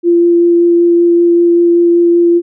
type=tone with vibrato; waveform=sine; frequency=343.7 Hz; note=F4; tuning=28 cents flat; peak=-5 dBFS; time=0.03-2.42 s; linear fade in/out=50 ms; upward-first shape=sine; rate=5.2 Hz; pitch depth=8 cents each way; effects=none